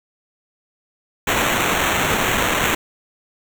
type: noise with sample-and-hold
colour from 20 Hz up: white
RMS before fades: -19 dBFS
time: 1.27-2.75 s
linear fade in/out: 5 ms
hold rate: 4900 Hz
effects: none